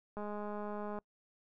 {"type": "click train", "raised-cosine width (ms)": 1, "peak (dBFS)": -29, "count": 171, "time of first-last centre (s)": [0.17, 0.987], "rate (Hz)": 208, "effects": ["noise-tail reverb RT60 0.1 s tail -26 dB re dry"]}